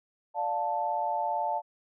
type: chord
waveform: sine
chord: D minor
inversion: none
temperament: just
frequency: 587.3 / 704.8 / 881 Hz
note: D5 / F5 / A5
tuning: 0 / +16 / +2 cents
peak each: -35 / -32 / -29 dBFS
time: 0.34-1.62 s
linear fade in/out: 50 ms
effects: none

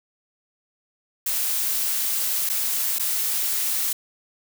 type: noise with dropouts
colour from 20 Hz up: blue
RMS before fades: -24 dBFS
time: 1.26-3.93 s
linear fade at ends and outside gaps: 5 ms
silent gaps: 2.492-2.497 / 2.986-2.995 s
effects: none

